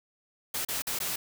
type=noise with dropouts; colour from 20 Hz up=white; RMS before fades=-32 dBFS; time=0.54-1.16 s; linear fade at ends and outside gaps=5 ms; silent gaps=0.65-0.685 / 0.821-0.869 / 0.989-1.001 s; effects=none